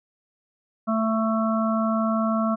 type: harmonic tone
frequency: 221.8 Hz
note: A3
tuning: 14 cents sharp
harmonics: 1 / 3 / 5 / 6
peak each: -22 / -27 / -29 / -30 dBFS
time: 0.87-2.56 s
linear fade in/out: 20 ms
effects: none